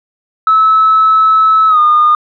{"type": "tone with pitch glide", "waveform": "sine", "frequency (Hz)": [1300, 1220], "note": ["E6", "D#6"], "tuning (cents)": [-24, -34], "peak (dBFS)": -4, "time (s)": [0.47, 2.15], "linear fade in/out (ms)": 2, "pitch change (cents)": -110, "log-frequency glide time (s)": [1.68, 1.79], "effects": ["tanh soft clip ceiling -1 dBFS"]}